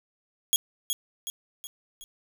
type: tone with echo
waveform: 15% pulse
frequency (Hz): 3322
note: G#7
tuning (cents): 0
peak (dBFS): -12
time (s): 0.53-0.56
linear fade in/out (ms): 0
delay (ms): 370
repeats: 4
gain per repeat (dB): -6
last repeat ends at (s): 2.04
effects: 9-bit